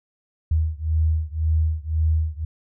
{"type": "beating tone pair", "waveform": "sine", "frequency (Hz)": [78.4, 80.3], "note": ["D#2", "E2"], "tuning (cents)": [14, -45], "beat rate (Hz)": 1.9, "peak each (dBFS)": [-21, -22], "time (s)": [0.51, 2.45], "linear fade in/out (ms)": 5, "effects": []}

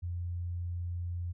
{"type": "tone", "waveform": "sine", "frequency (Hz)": 87.31, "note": "F2", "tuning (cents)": 0, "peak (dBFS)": -33, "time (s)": [0.02, 1.33], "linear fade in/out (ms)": 20, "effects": []}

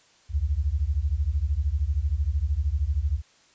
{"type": "beating tone pair", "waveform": "sine", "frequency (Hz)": [66.2, 79.2], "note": ["C2", "D#2"], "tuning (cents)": [21, 31], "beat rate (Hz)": 13, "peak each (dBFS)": -25, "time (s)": [0.29, 3.22], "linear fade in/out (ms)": 50, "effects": ["white hiss -59 dBFS RMS until 3.54 s", "resampled to 16000 Hz"]}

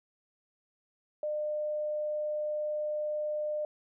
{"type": "tone", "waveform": "sine", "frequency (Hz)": 603, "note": "D5", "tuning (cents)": 46, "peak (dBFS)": -30, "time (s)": [1.23, 3.65], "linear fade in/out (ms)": 2, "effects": []}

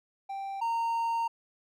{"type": "tone pair in turn", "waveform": "triangle", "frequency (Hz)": [784, 921.9], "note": ["G5", "A#5"], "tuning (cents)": [0, -19], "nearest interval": "minor third", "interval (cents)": 281, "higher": "second", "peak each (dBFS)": [-32, -25], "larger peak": "second", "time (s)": [[0.29, 0.61], [0.61, 1.28]], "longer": "second", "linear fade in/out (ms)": 10, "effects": []}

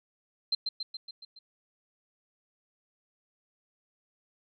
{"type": "tone with echo", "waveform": "sine", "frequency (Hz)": 4126, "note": "C8", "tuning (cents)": -25, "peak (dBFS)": -24, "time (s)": [0.52, 0.55], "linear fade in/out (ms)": 5, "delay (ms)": 140, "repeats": 6, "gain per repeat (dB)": -4, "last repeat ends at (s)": 1.39, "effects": []}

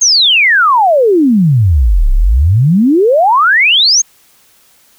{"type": "exponential two-way sweep", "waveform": "sine", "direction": "down then up", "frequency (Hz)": [6645, 30.87, 6645], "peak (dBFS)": -5, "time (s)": [0.01, 4.02], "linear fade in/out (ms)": 10, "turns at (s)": 2.11, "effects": ["white hiss -48 dBFS RMS until 4.98 s"]}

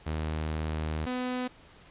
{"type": "tone pair in turn", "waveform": "sawtooth", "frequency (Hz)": [78, 251.2], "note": ["D#2", "B3"], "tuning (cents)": [5, 30], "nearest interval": "octave + minor sixth", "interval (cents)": 2025, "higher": "second", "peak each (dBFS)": -26, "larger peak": "neither", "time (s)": [[0.06, 1.06], [1.06, 1.48]], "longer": "first", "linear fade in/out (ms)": 10, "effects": ["pink hiss -55 dBFS RMS until 1.9 s", "resampled to 8000 Hz"]}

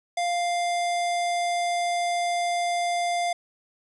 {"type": "tone", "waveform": "square", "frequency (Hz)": 698.5, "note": "F5", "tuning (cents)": 0, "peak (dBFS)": -24, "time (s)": [0.17, 3.33], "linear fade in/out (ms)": 5, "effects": ["resampled to 24000 Hz", "10-bit"]}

